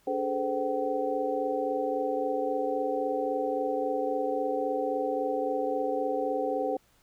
sine tone cluster, 286.6 / 416.6 / 440.3 / 516 / 764 Hz, D4 / G#4 / A4 / C5 / G5, -42 / +5 / +1 / -24 / -45 cents, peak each -35 / -36 / -34 / -30 / -33 dBFS, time 0.07-6.77 s, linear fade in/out 5 ms, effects pink hiss -65 dBFS RMS until 7.02 s

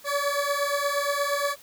20% pulse beating tone pair, 566 / 574.5 Hz, C#5 / D5, +36 / -38 cents, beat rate 8.5 Hz, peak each -22 dBFS, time 0.04-1.56 s, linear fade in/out 50 ms, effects white hiss -51 dBFS RMS until 1.62 s

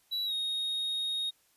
triangle tone with pitch glide, 3925 to 3735 Hz, B7 to A#7, -11 to +3 cents, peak -29 dBFS, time 0.11-1.31 s, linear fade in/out 20 ms, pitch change -86 cents, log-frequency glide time 0.25-0.33 s, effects white hiss -68 dBFS RMS until 1.56 s + resampled to 32000 Hz

